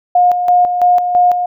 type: tone with tremolo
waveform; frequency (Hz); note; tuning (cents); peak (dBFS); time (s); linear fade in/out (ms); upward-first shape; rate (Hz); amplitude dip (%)
sine; 715; F5; +41; -6; 0.15-1.46; 5; square; 3; 55
effects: none